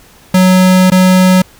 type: tone with dropouts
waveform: square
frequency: 185 Hz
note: F#3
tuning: in tune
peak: -5 dBFS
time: 0.34-1.42 s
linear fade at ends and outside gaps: 5 ms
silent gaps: 0.902-0.918 s
effects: pink hiss -42 dBFS RMS until 1.59 s